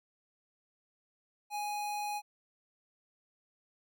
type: tone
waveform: square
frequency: 830.6 Hz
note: G#5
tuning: in tune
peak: -35 dBFS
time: 1.5-2.22 s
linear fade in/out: 50 ms
effects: none